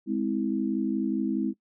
sine chord, Ab augmented, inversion none, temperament just, 207.7 / 259.6 / 324.5 Hz, Ab3 / C4 / E4, 0 / -13 / -27 cents, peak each -29 dBFS, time 0.06-1.54 s, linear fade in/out 50 ms, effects noise-tail reverb RT60 0.1 s tail -19 dB re dry

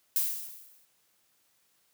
violet noise with exponential decay, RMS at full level -25 dBFS, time 0.16-0.85 s, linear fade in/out 0 ms, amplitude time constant 150 ms, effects white hiss -70 dBFS RMS until 1.93 s + high-pass 80 Hz 12 dB/octave

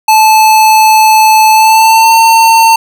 square tone with pitch glide, 871 to 903.3 Hz, A5 to A5, -18 to +45 cents, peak -3 dBFS, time 0.08-2.76 s, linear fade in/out 5 ms, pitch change +63 cents, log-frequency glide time 1.51-2.14 s, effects none

